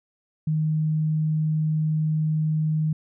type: tone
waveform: sine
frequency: 155.56 Hz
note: D#3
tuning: in tune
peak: -20 dBFS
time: 0.47-2.93 s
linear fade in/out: 5 ms
effects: none